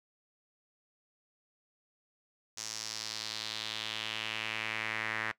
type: tone with band-pass filter sweep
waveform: sawtooth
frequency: 110 Hz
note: A2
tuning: in tune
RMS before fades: -38 dBFS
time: 2.57-5.32 s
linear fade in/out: 10 ms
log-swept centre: 6100 to 1800 Hz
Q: 2.8
effects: noise-tail reverb RT60 0.1 s tail -18 dB re dry